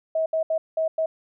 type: tone bursts at uneven times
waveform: sine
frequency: 641 Hz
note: E5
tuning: 49 cents flat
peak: -20 dBFS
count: 5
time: 0.15-0.26 / 0.33-0.43 / 0.5-0.58 / 0.77-0.88 / 0.98-1.06 s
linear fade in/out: 5 ms
effects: none